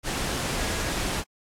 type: tone in noise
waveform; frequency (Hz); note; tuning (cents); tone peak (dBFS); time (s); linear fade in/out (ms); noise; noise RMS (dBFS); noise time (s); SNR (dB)
sine; 1649; G#6; -13; -39; 0.54-0.96; 50; pink; -28; 0.03-1.24; -14
effects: low-pass 10000 Hz 12 dB/octave + AAC 64 kbps